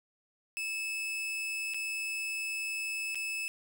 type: tone with dropouts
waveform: 40% pulse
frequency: 2609 Hz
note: E7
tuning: 18 cents flat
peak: -32 dBFS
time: 0.57-3.48 s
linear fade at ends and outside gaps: 0 ms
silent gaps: 1.737-1.744 / 3.147-3.155 s
effects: none